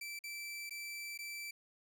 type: tone with dropouts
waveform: sawtooth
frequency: 2330 Hz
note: D7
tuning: 14 cents flat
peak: -39 dBFS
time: 0.01-1.51 s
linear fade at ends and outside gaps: 5 ms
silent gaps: 0.191-0.238 / 0.695-0.707 / 1.177-1.188 s
effects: none